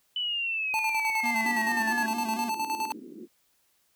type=exponential sweep; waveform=sine; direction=down; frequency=3000 to 1661.2 Hz; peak=-27 dBFS; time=0.16-2.06 s; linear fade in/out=2 ms
type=tone with tremolo; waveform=square; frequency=880 Hz; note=A5; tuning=in tune; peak=-27 dBFS; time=0.74-2.92 s; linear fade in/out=0 ms; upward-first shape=square; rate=9.7 Hz; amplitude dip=60%
type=tone with vibrato; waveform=square; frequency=229.9 Hz; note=A#3; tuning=24 cents flat; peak=-33 dBFS; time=1.23-2.5 s; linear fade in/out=10 ms; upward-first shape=square; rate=4.4 Hz; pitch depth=56 cents each way
type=band-pass noise; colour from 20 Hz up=white; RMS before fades=-44 dBFS; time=1.41-3.28 s; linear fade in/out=50 ms; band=210 to 370 Hz; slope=48 dB/octave
effects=white hiss -69 dBFS RMS until 3.95 s